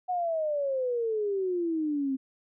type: exponential sweep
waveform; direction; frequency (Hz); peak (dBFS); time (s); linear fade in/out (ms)
sine; down; 740 to 261.6; -26; 0.08-2.17; 20
effects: none